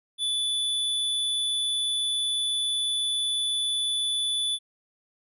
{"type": "tone", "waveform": "square", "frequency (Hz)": 3474, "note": "A7", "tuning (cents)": -23, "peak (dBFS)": -25, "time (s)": [0.18, 4.59], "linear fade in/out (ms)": 50, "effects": ["resampled to 32000 Hz"]}